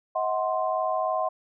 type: chord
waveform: sine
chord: C diminished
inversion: first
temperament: equal with one note detuned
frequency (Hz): 636.8 / 740 / 1046.5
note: Eb5 / Gb5 / C6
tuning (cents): +40 / 0 / 0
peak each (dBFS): -27 / -28 / -29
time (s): 0.15-1.29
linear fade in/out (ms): 10
effects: none